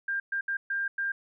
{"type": "tone bursts at uneven times", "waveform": "sine", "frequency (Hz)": 1596, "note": "G6", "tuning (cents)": 31, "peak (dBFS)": -27, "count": 5, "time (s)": [[0.08, 0.2], [0.32, 0.41], [0.48, 0.57], [0.7, 0.88], [0.98, 1.12]], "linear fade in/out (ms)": 5, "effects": []}